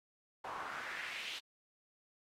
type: noise with band-pass filter sweep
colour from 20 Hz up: pink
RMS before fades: -44 dBFS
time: 0.44-1.39 s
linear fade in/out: 5 ms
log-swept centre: 910 to 3300 Hz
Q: 3
effects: AAC 48 kbps